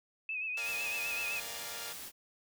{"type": "tone with vibrato", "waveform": "sine", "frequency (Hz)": 2557, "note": "D#7", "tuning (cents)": 47, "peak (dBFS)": -34, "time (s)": [0.29, 1.4], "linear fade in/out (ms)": 2, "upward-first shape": "sine", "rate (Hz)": 7.9, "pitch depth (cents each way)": 61}
{"type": "chord", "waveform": "5% pulse", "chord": "Bb dominant seventh", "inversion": "none", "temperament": "equal", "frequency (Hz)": [466.2, 587.3, 698.5, 830.6], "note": ["Bb4", "D5", "F5", "Ab5"], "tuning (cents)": [0, 0, 0, 0], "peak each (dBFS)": -36, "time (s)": [0.57, 1.93], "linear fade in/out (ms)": 5}
{"type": "noise", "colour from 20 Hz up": "white", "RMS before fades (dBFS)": -45, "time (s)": [0.62, 2.12], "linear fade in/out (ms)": 50}
{"effects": []}